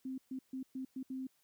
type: tone bursts at uneven times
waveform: sine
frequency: 261.6 Hz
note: C4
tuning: in tune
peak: -38 dBFS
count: 6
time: 0.05-0.18 / 0.31-0.39 / 0.53-0.63 / 0.75-0.85 / 0.96-1.03 / 1.1-1.27 s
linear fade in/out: 5 ms
effects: white hiss -74 dBFS RMS until 1.43 s